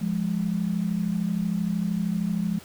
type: tone pair together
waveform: sine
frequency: 174.65 / 207.7 Hz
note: F3 / G#3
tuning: 0 / 0 cents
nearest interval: minor third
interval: 300 cents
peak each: -26 dBFS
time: 0.01-2.59 s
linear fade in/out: 10 ms
effects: pink hiss -47 dBFS RMS until 2.64 s